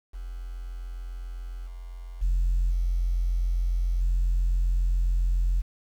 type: tone with level steps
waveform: sine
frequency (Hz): 43.65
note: F1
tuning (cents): 0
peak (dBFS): -33 / -36 / -19 / -21 / -19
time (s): 0.13-5.62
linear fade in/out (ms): 20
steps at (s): 1.66 / 2.21 / 2.7 / 4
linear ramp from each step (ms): 20
effects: tanh soft clip ceiling -18 dBFS + 9-bit